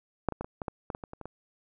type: clicks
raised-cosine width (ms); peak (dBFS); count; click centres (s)
1; -11 / -21 / -20 / -24 / -20 / -18 / -20 / -21 / -25 / -27 / -27 / -25; 12; 0.287 / 0.323 / 0.41 / 0.445 / 0.618 / 0.682 / 0.902 / 0.949 / 1.038 / 1.134 / 1.213 / 1.256
effects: none